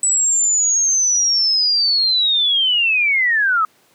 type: linear sweep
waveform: sine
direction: down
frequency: 7930 to 1244.5 Hz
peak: -13 dBFS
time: 0.03-3.65 s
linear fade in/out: 2 ms
effects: pink hiss -55 dBFS RMS until 3.94 s + high-pass 200 Hz 12 dB/octave